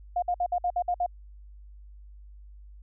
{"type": "tone bursts", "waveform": "sine", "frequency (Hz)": 710, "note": "F5", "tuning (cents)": 28, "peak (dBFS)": -23, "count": 8, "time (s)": [0.16, 1.063], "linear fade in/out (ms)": 5, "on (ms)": 63, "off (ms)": 57, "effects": ["added 50 Hz sine -45 dBFS peak until 2.82 s"]}